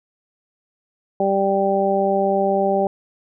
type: harmonic tone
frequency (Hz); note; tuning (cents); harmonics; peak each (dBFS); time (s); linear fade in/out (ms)
196; G3; 0; 1 / 2 / 3 / 4; -24 / -21 / -20 / -21; 1.2-2.87; 2
effects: none